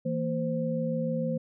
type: tone cluster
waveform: sine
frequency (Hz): 163.3 / 229.9 / 519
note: E3 / A#3 / C5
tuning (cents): -16 / -24 / -14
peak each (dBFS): -31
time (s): 0.05-1.38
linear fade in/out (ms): 10
effects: none